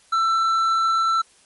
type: tone with tanh clipping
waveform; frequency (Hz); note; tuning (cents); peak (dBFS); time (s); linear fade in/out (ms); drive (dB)
sine; 1335; E6; +22; -18; 0.12-1.22; 10; 7
effects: white hiss -55 dBFS RMS until 1.45 s + MP3 48 kbps